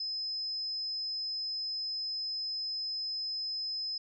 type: tone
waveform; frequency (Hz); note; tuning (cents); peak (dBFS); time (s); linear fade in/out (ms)
sine; 5100; D#8; +42; -33; 0-3.98; 5
effects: none